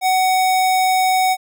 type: tone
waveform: square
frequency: 748 Hz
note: F#5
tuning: 19 cents sharp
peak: -14 dBFS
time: 0.01-1.37 s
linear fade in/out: 50 ms
effects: none